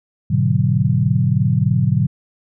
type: chord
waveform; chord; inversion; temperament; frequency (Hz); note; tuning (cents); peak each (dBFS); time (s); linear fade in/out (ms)
sine; G# half-diminished seventh; none; equal; 103.83 / 123.47 / 146.83 / 185; G#2 / B2 / D3 / F#3; 0 / 0 / 0 / 0; -20 / -17 / -18 / -20; 0.3-2.07; 10
effects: none